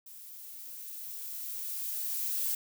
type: noise with level ramp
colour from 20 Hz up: violet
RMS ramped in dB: -49 to -31 dBFS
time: 0.06-2.55 s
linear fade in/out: 5 ms
effects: none